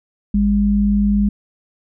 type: tone pair together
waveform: sine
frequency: 53.89 / 203.8 Hz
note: A1 / G#3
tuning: -35 / -32 cents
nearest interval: octave + major seventh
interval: 2303 cents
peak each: -19 / -13 dBFS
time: 0.34-1.29 s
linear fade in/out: 5 ms
effects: none